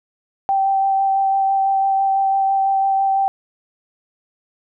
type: tone with vibrato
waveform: sine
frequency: 779 Hz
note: G5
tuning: 11 cents flat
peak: -14 dBFS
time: 0.49-3.28 s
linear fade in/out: 0 ms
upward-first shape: sine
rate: 6 Hz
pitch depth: 11 cents each way
effects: none